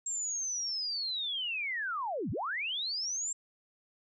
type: linear two-way sweep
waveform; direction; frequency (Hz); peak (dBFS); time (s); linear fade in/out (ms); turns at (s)
sine; down then up; 7520 to 82.41 to 7520; -32; 0.06-3.33; 5; 2.31
effects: none